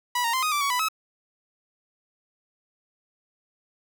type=tone with pitch steps; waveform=sawtooth; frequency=979 / 928 / 1039 / 1246 / 1169 / 1123 / 992 / 1288 Hz; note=B5 / A#5 / C6 / D#6 / D6 / C#6 / B5 / E6; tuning=-15 / -8 / -12 / +2 / -8 / +22 / +7 / -41 cents; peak=-19 dBFS; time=0.15-0.886 s; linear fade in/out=5 ms; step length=92 ms; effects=none